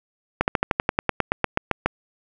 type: slowing click train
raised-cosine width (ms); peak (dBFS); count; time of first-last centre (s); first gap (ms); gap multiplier
0.5; -3; 15; 0.41-1.86; 69; 1.06
effects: none